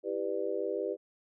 sine chord, E minor seventh, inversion none, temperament just, 329.6 / 395.6 / 494.4 / 593.3 Hz, E4 / G4 / B4 / D5, 0 / +16 / +2 / +18 cents, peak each -39 / -34 / -35 / -38 dBFS, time 0.03-0.97 s, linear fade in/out 50 ms, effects none

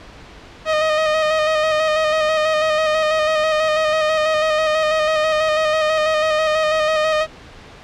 sawtooth tone with vibrato, 622.3 Hz, D#5, in tune, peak -11 dBFS, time 0.65-7.27 s, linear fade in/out 50 ms, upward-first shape square, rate 6.1 Hz, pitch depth 24 cents each way, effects pink hiss -40 dBFS RMS until 7.83 s + low-pass 4000 Hz 12 dB/octave

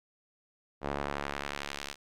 sawtooth tone with band-pass filter sweep, 71.1 Hz, C#2, 45 cents sharp, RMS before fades -37 dBFS, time 0.81-1.96 s, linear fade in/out 50 ms, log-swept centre 710 to 4400 Hz, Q 0.74, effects none

